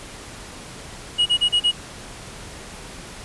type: tone bursts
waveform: triangle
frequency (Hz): 2900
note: F#7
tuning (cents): -35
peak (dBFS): -13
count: 5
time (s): 1.18-1.717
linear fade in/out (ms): 20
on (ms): 81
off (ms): 33
effects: pink hiss -38 dBFS RMS until 3.24 s + resampled to 24000 Hz